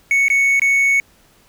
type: tone with dropouts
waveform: triangle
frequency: 2217 Hz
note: C#7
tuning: in tune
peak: -10 dBFS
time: 0.11-1 s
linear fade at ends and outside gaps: 1 ms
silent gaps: 0.283-0.301 / 0.596-0.618 s
effects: pink hiss -53 dBFS RMS until 1.48 s